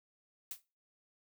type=noise with exponential decay; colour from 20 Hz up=blue; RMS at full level=-37 dBFS; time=0.51-0.62 s; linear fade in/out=2 ms; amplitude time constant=22 ms; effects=noise-tail reverb RT60 0.3 s tail -20 dB re dry